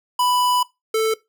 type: tone pair in turn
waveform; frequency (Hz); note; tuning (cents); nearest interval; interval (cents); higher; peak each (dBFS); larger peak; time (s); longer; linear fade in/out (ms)
square; 991 / 441.4; B5 / A4; +6 / +5; octave + major second; 1401; first; -17; neither; 0.19-0.63 / 0.94-1.14; first; 5
effects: noise-tail reverb RT60 0.2 s tail -20 dB re dry